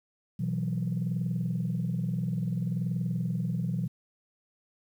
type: chord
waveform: sine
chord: B suspended fourth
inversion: none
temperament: just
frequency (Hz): 123.47 / 164.63 / 185.21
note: B2 / E3 / F#3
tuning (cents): 0 / -2 / +2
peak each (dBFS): -31 / -30 / -32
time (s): 0.39-3.88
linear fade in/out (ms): 10
effects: tanh soft clip ceiling -21 dBFS + 10-bit